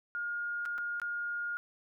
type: tone with dropouts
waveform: sine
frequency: 1422 Hz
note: F6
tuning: 31 cents sharp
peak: -33 dBFS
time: 0.15-1.57 s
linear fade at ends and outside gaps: 0 ms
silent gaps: 0.654-0.659 / 0.78-0.784 / 0.999-1.017 s
effects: none